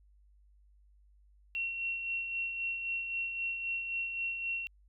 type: tone with tremolo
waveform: sine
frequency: 2728 Hz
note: F7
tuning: 41 cents flat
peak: -31 dBFS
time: 1.55-4.67 s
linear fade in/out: 0 ms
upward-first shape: sine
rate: 3.8 Hz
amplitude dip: 45%
effects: added 50 Hz sine -60 dBFS peak until 4.88 s